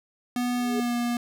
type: tone with pitch glide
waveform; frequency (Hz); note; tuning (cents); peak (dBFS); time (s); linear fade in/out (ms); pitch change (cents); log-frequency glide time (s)
square; 245.4 to 239.5; B3 to A#3; -11 to +47; -25; 0.36-1.17; 2; -42; 0.58-0.95
type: tone with exponential growth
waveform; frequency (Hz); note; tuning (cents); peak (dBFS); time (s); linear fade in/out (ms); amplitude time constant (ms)
sine; 418.8; G#4; +15; -25; 0.49-0.8; 2; 66
effects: none